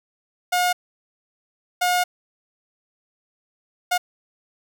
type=tone bursts at uneven times; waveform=sawtooth; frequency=718 Hz; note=F5; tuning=48 cents sharp; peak=-14 dBFS; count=3; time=0.52-0.73 / 1.81-2.04 / 3.91-3.98 s; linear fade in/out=10 ms; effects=none